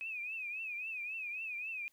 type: tone with vibrato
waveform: sine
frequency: 2522 Hz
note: D#7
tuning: 23 cents sharp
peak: -38 dBFS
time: 0.01-1.88 s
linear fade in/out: 0 ms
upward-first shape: triangle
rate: 3.7 Hz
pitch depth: 130 cents each way
effects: white hiss -73 dBFS RMS until 1.92 s